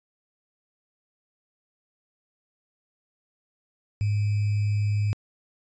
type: tone with sample-and-hold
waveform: sine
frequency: 103.83 Hz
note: G#2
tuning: in tune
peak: -21 dBFS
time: 4.01-5.13 s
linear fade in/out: 0 ms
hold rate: 2450 Hz
effects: resampled to 16000 Hz

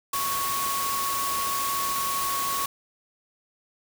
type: tone in noise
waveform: sine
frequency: 1108.7 Hz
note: C#6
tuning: in tune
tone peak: -27 dBFS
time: 0.13-2.66 s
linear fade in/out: 5 ms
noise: white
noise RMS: -30 dBFS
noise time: 0.13-2.66 s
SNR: 0 dB
effects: none

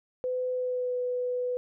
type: tone with pitch glide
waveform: sine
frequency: 505 to 496.3 Hz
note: B4 to B4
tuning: +39 to +8 cents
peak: -27 dBFS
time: 0.24-1.57 s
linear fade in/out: 0 ms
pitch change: -31 cents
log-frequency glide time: 0.52-0.97 s
effects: none

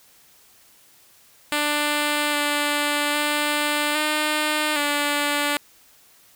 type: tone with pitch steps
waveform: 5% pulse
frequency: 295.4 / 292.8 / 295.6 / 303.9 / 290.9 Hz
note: D4 / D4 / D4 / D#4 / D4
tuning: +10 / -5 / +11 / -41 / -16 cents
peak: -9 dBFS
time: 1.52-5.57 s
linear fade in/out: 2 ms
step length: 810 ms
effects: white hiss -54 dBFS RMS until 6.35 s

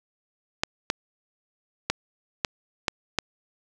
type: clicks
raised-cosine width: 0.2 ms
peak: -5 dBFS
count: 6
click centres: 0.635 / 0.901 / 1.9 / 2.448 / 2.882 / 3.187 s
effects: none

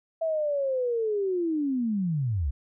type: linear sweep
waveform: sine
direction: down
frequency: 659.3 to 60.4 Hz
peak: -24 dBFS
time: 0.21-2.51 s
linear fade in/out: 10 ms
effects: none

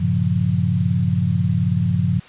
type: chord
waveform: sine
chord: G half-diminished seventh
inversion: none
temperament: equal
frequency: 98 / 116.54 / 138.59 / 174.61 Hz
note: G2 / Bb2 / Db3 / F3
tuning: 0 / 0 / 0 / 0 cents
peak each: -21 / -23 / -22 / -20 dBFS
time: 0-2.2 s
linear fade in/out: 10 ms
effects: white hiss -44 dBFS RMS until 2.28 s + resampled to 8000 Hz

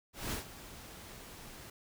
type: noise with ADSR envelope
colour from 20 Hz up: pink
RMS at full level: -36 dBFS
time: 0.13-1.7 s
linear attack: 190 ms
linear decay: 120 ms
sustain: -14 dB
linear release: 4 ms
effects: none

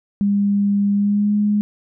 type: tone with pitch glide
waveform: sine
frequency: 201.8 to 207.7 Hz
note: G#3 to G#3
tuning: -49 to 0 cents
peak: -14 dBFS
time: 0.21-1.61 s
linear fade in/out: 0 ms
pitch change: +49 cents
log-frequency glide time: 0.93-1.34 s
effects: none

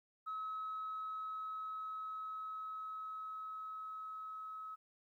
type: tone with level ramp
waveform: sine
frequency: 1285 Hz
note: E6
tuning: 45 cents flat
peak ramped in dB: -38 to -44 dBFS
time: 0.26-4.76 s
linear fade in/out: 20 ms
effects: tanh soft clip ceiling -36 dBFS + 13-bit

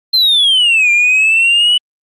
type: exponential two-way sweep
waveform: sine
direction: down then up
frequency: 4186 to 2379 to 2975 Hz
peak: -5 dBFS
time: 0.13-1.78 s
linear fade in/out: 10 ms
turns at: 0.91 s
effects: tanh soft clip ceiling -6 dBFS + Opus 48 kbps

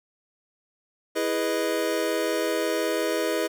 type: chord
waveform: square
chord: E major seventh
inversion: none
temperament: equal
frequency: 329.6 / 415.3 / 493.9 / 622.3 Hz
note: E4 / G#4 / B4 / D#5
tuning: 0 / 0 / 0 / 0 cents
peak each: -30 dBFS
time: 1.15-3.48 s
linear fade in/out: 20 ms
effects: none

